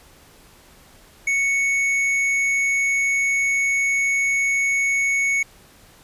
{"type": "tone with hard clipping", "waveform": "triangle", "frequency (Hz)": 2217, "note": "C#7", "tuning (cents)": 0, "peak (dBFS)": -19, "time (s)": [1.27, 5.43], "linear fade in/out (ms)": 5, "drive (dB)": 10, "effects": ["pink hiss -50 dBFS RMS until 6.03 s", "resampled to 32000 Hz"]}